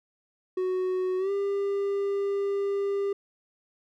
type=tone with pitch glide; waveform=triangle; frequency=370 to 398.9 Hz; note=F#4 to G4; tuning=0 to +30 cents; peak=-23 dBFS; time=0.57-3.13 s; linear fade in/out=5 ms; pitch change=+130 cents; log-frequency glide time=1.18-1.31 s; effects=none